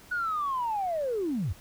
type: linear sweep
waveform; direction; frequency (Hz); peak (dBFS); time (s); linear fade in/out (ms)
sine; down; 1480 to 69.3; -26; 0.11-1.53; 10
effects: tanh soft clip ceiling -22 dBFS + pink hiss -53 dBFS RMS until 1.6 s